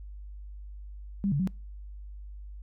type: tone with pitch steps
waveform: sine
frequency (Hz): 198.5 / 142.4 / 187.1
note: G3 / C#3 / F#3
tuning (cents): +22 / +47 / +20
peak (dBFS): -24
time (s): 1.24-1.474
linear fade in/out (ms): 0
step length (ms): 78
effects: noise-tail reverb RT60 0.3 s tail -25 dB re dry + added 50 Hz sine -40 dBFS peak until 2.62 s